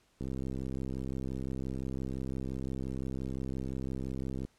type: click train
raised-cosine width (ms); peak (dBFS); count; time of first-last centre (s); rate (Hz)
3; -25; 280; 0.21-4.45; 65.8
effects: pink hiss -69 dBFS RMS until 4.58 s + low-pass 10000 Hz 12 dB/octave